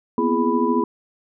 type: tone cluster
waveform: sine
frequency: 239.5 / 252.8 / 338.4 / 416.5 / 990 Hz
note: A#3 / B3 / E4 / G#4 / B5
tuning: +47 / +41 / +45 / +5 / +4 cents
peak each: -23 dBFS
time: 0.18-0.84 s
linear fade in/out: 2 ms
effects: none